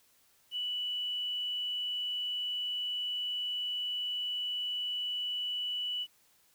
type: tone with quantisation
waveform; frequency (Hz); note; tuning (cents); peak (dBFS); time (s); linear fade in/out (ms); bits
sine; 2960; F#7; 0; -32; 0.51-6.07; 50; 10
effects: white hiss -67 dBFS RMS until 6.54 s